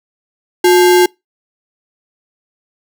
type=tone with sample-and-hold; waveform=sine; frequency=359.6 Hz; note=F#4; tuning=49 cents flat; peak=-5 dBFS; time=0.64-1.06 s; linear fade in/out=5 ms; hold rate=1225 Hz; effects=noise-tail reverb RT60 0.2 s tail -26 dB re dry